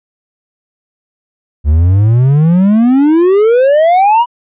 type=exponential sweep; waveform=triangle; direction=up; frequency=71.1 to 987.8 Hz; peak=-3 dBFS; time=1.64-4.26 s; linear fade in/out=50 ms; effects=resampled to 8000 Hz